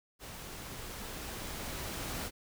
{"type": "noise with level ramp", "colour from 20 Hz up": "pink", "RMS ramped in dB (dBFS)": [-46, -38], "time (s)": [0.19, 2.31], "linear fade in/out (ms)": 50, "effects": []}